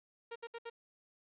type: tone bursts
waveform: sawtooth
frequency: 465.4 Hz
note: A#4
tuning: 3 cents flat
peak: -38 dBFS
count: 4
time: 0.31-0.7 s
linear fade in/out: 10 ms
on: 48 ms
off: 66 ms
effects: resampled to 8000 Hz + 11-bit